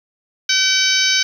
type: harmonic tone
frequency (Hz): 765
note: G5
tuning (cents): -42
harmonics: 2 / 3 / 4 / 5 / 6 / 7 / 8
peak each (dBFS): -21 / -21 / -21 / -21 / -21 / -21 / -21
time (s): 0.49-1.23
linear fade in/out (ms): 5
effects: 7-bit